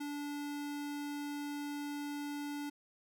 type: tone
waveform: square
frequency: 290 Hz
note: D4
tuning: 22 cents flat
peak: -39 dBFS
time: 0-2.7 s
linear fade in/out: 10 ms
effects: none